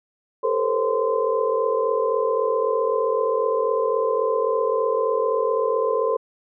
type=tone cluster; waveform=sine; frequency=406.8 / 450.6 / 498.4 / 534 / 1034 Hz; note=G#4 / A4 / B4 / C5 / C6; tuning=-36 / +41 / +16 / +35 / -21 cents; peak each=-29 / -22 / -27 / -25 / -26 dBFS; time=0.43-6.17 s; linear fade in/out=10 ms; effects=none